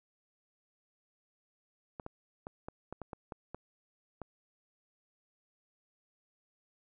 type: clicks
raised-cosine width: 1 ms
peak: -27 dBFS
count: 10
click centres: 1.998 / 2.064 / 2.469 / 2.685 / 2.926 / 3.017 / 3.132 / 3.322 / 3.546 / 4.217 s
effects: none